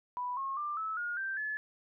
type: tone with pitch steps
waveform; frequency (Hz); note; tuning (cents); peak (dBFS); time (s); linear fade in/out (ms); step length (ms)
sine; 987.8 / 1083.4 / 1188.3 / 1303.4 / 1429.6 / 1568 / 1719.9; B5 / C#6 / D6 / E6 / F6 / G6 / A6; 0 / -40 / +20 / -20 / +40 / 0 / -40; -33; 0.17-1.57; 0; 200
effects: none